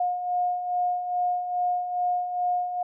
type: beating tone pair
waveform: sine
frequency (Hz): 715 / 717.4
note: F5 / F5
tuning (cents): +41 / +46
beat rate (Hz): 2.4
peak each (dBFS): -32 / -24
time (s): 0-2.83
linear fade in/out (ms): 5
effects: none